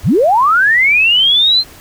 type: linear sweep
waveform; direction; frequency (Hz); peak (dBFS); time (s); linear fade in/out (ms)
sine; up; 40.59 to 4186; -7; 0.03-1.64; 50
effects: pink hiss -38 dBFS RMS until 1.8 s

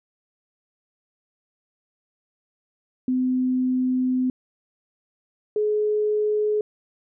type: tone pair in turn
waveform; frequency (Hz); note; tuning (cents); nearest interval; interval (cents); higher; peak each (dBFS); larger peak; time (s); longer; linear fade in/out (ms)
sine; 255.1 / 423; C4 / G#4; -44 / +32; major sixth; 876; second; -19; neither; 3.08-4.3 / 5.56-6.61; first; 2
effects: none

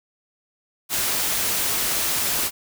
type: noise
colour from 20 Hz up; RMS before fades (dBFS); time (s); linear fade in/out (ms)
white; -23; 0.89-2.51; 50
effects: none

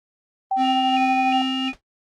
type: tone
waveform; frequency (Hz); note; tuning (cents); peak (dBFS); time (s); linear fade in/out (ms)
sine; 775; G5; -20; -18; 0.51-1.42; 5
type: tone with tremolo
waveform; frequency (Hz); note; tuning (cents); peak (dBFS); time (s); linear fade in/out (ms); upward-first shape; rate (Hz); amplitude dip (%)
square; 262.4; C4; +5; -22; 0.56-1.73; 50; sine; 2.7; 25
type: tone with vibrato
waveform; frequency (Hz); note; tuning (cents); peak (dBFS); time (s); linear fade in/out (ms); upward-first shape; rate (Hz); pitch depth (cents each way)
sine; 2637; E7; 0; -26; 0.61-1.74; 50; square; 1.4; 120
type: noise with exponential decay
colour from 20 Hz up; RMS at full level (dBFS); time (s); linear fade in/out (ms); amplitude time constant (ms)
pink; -37; 1.73-1.81; 1; 17
effects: low-pass 5000 Hz 12 dB/octave + Opus 32 kbps

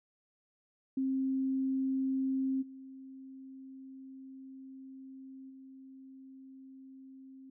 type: tone with level steps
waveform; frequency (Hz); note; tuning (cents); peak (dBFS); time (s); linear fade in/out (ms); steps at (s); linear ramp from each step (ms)
sine; 265.5; C4; +25; -29 / -46 / -49; 0.97-7.5; 5; 2.61 / 5.49; 20
effects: none

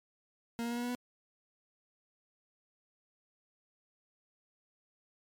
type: tone with pitch steps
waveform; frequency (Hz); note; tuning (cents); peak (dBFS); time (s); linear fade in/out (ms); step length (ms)
40% pulse; 233.1 / 235.7 / 238.3 / 240.9 / 243.6 / 246.2; A#3 / A#3 / A#3 / B3 / B3 / B3; 0 / +19 / +38 / -43 / -24 / -5; -33; 0.59-0.95; 0; 60
effects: MP3 96 kbps

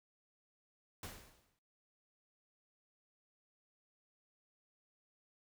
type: noise with exponential decay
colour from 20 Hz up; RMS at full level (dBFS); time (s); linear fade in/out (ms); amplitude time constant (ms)
pink; -45; 1.03-1.59; 2; 120
effects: noise-tail reverb RT60 0.3 s tail -18 dB re dry

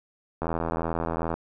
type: click train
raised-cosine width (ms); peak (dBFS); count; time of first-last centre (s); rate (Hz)
1; -14; 77; 0.42-1.34; 82.6
effects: none

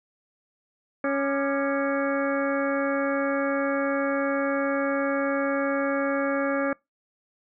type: harmonic tone with a mistuned harmonic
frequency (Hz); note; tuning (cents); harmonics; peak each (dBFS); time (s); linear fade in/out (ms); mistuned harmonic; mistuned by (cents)
277.2; C#4; 0; 1 / 2 / 3 / 4 / 5 / 6 / 7 / 8; -27 / -26 / -38 / -33 / -34 / -33 / -44 / -38; 1.04-6.73; 2; 4; +120
effects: noise-tail reverb RT60 0.2 s tail -25 dB re dry

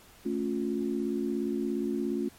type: chord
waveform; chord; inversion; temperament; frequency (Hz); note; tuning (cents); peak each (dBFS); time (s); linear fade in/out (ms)
sine; A augmented; none; equal with one note detuned; 220 / 277.2 / 354.3; A3 / C#4 / E#4; 0 / 0 / +25; -32; 0.25-2.29; 10
effects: pink hiss -55 dBFS RMS until 2.38 s + MP3 64 kbps

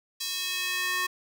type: tone with high-pass filter sweep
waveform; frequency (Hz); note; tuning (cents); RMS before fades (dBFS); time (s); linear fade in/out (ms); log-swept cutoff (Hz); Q
square; 365; F#4; -24; -30; 0.2-1.07; 10; 4300 to 1400; 1.6
effects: none

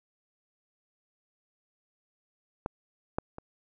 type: clicks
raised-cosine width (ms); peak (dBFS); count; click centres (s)
1; -17 / -14 / -26; 3; 2.661 / 3.185 / 3.384
effects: none

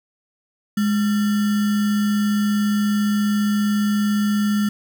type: tone with sample-and-hold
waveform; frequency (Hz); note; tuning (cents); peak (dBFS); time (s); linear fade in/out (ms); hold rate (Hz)
sine; 207.7; G#3; 0; -16; 0.77-4.69; 5; 1575
effects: none

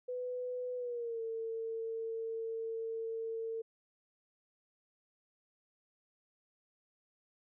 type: tone with pitch glide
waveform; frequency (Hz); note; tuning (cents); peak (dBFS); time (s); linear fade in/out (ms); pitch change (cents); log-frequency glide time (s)
sine; 498.2 to 451.6; B4 to A4; +15 to +45; -36; 0.08-3.62; 10; -170; 0.76-1.22
effects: none

